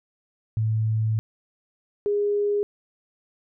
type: tone pair in turn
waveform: sine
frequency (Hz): 110 / 410.5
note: A2 / G#4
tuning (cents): 0 / -20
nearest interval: octave + major seventh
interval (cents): 2280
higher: second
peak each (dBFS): -20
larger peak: neither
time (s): 0.57-1.19 / 2.06-2.63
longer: first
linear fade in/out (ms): 0
effects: none